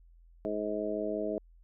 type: harmonic tone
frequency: 105.6 Hz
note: G#2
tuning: 29 cents sharp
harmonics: 2 / 3 / 4 / 5 / 6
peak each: -40 / -37 / -36 / -40 / -35 dBFS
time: 0.45-1.38 s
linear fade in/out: 0 ms
effects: added 42 Hz sine -55 dBFS peak until 1.63 s